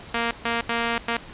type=tone bursts at uneven times; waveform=5% pulse; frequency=233.1 Hz; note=A#3; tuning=in tune; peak=-11 dBFS; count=4; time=0.14-0.31 / 0.45-0.61 / 0.69-0.98 / 1.08-1.17 s; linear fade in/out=2 ms; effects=pink hiss -42 dBFS RMS until 1.33 s + resampled to 8000 Hz